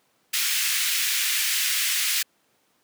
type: high-pass noise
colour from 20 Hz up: pink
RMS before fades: -24 dBFS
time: 0.33-2.23 s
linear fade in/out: 10 ms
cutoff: 1900 Hz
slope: 24 dB/octave
effects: pink hiss -66 dBFS RMS until 2.83 s + high-pass 200 Hz 12 dB/octave